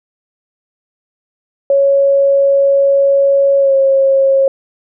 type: tone with pitch glide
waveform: sine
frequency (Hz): 554.4 to 542.1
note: C#5 to C#5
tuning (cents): 0 to -39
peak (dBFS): -7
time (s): 1.7-4.48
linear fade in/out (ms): 2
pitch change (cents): -39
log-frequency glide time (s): 3.59-3.74
effects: none